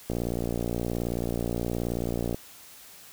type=click train; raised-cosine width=2 ms; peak=-16 dBFS; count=133; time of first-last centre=0.1-2.345 s; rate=58.8 Hz; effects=white hiss -49 dBFS RMS until 3.12 s